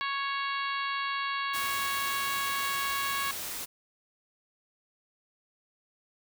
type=harmonic tone; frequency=554.4 Hz; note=C#5; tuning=in tune; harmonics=2 / 3 / 4 / 5 / 6 / 7 / 8; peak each=-32 / -36 / -38 / -40 / -42 / -43 / -44 dBFS; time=0.01-3.31 s; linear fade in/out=0 ms
type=noise; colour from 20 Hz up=white; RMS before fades=-37 dBFS; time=1.53-3.66 s; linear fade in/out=20 ms
effects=none